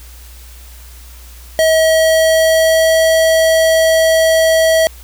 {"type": "tone with pitch glide", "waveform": "square", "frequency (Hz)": [640, 646.3], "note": ["D#5", "E5"], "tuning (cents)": [49, -34], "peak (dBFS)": -9, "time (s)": [1.59, 4.87], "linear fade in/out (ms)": 0, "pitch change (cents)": 17, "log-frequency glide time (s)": [1.72, 2.98], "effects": ["added 60 Hz sine -34 dBFS peak until 5.03 s", "white hiss -41 dBFS RMS until 5.03 s"]}